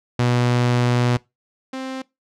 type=tone pair in turn; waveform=sawtooth; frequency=122.2 / 262.7 Hz; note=B2 / C4; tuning=-18 / +7 cents; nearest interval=octave + minor second; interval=1325 cents; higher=second; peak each=-12 / -23 dBFS; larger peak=first; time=0.19-1.17 / 1.73-2.02 s; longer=first; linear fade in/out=5 ms; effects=noise-tail reverb RT60 0.2 s tail -21 dB re dry + low-pass 6000 Hz 12 dB/octave